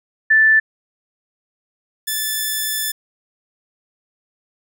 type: tone pair in turn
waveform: sine / 5% pulse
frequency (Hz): 1760 / 1746.8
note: A6 / A6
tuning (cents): 0 / -13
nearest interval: unison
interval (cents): 13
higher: first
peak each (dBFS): -9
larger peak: neither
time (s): 0.3-0.6 / 2.07-2.92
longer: second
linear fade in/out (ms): 10
effects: none